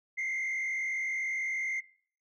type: tone with frequency modulation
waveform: sine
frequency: 2096 Hz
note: C7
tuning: 2 cents sharp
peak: -28 dBFS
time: 0.17-1.81 s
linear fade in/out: 20 ms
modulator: 46.4 Hz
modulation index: 1.3
effects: noise-tail reverb RT60 0.5 s tail -22 dB re dry + tanh soft clip ceiling -29 dBFS